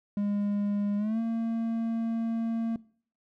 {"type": "tone with pitch glide", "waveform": "triangle", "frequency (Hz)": [204.2, 227.9], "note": ["G#3", "A#3"], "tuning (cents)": [-29, -39], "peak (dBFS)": -24, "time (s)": [0.17, 2.76], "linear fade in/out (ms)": 2, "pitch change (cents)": 190, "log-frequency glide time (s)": [0.97, 1.19], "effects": ["noise-tail reverb RT60 0.5 s tail -21 dB re dry"]}